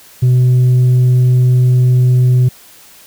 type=tone with tanh clipping; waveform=triangle; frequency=125.8 Hz; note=B2; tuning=32 cents sharp; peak=-7 dBFS; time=0.22-2.49 s; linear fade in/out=10 ms; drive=7 dB; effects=white hiss -41 dBFS RMS until 3.06 s